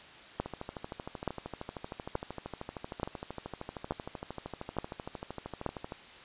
two click trains, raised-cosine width 1 ms, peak -24 / -16 dBFS, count 72 / 7, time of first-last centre 0.46-5.922 / 0.4-5.663 s, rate 13 / 1.14 Hz, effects white hiss -51 dBFS RMS until 6.24 s + resampled to 8000 Hz

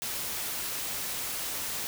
white noise, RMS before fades -34 dBFS, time 0.02-1.87 s, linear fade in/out 0 ms, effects none

